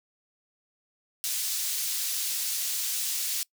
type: high-pass noise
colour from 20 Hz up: pink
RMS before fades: -30 dBFS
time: 1.24-3.43 s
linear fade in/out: 0 ms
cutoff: 4800 Hz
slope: 12 dB/octave
effects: noise-tail reverb RT60 0.1 s tail -24 dB re dry